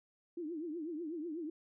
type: tone with vibrato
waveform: sine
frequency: 323.5 Hz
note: E4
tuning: 32 cents flat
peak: -38 dBFS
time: 0.37-1.5 s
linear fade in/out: 5 ms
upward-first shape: triangle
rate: 8.1 Hz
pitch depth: 190 cents each way
effects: none